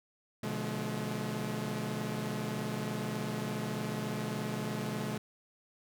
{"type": "chord", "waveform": "sawtooth", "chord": "B diminished seventh", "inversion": "none", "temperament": "equal with one note detuned", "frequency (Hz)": [123.47, 146.83, 174.61, 213], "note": ["B2", "D3", "F3", "Ab3"], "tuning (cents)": [0, 0, 0, 44], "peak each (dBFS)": [-36, -37, -38, -33], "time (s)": [0.43, 5.18], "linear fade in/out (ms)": 5, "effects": []}